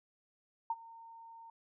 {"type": "tone with ADSR envelope", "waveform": "sine", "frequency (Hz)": 915, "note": "A#5", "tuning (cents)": -32, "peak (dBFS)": -29, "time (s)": [0.7, 1.5], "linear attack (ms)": 4, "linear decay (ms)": 41, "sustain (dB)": -21, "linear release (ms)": 3, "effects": []}